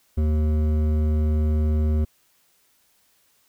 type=tone with hard clipping; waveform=triangle; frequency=76.7 Hz; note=D#2; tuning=24 cents flat; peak=-20 dBFS; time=0.17-2.05 s; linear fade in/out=10 ms; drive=15 dB; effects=white hiss -63 dBFS RMS until 3.48 s